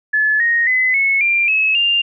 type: tone with pitch steps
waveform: sine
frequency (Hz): 1722 / 1867 / 2024 / 2195 / 2380 / 2580 / 2797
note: A6 / A#6 / B6 / C#7 / D7 / E7 / F7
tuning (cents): -38 / +2 / +42 / -18 / +22 / -38 / +2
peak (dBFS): -12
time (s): 0.13-2.02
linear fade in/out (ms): 10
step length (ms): 270
effects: none